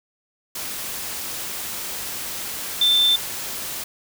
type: tone in noise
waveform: sine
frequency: 3554 Hz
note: A7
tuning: 17 cents sharp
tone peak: -14 dBFS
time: 2.81-3.16 s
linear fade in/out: 5 ms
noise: white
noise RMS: -30 dBFS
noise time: 0.55-3.84 s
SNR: +13 dB
effects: none